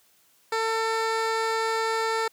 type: tone with low-pass filter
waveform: 15% pulse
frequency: 448 Hz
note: A4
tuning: 31 cents sharp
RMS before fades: -26 dBFS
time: 0.52-2.28 s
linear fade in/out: 5 ms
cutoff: 8900 Hz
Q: 0.56
effects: white hiss -62 dBFS RMS until 2.32 s + high-pass 100 Hz 12 dB/octave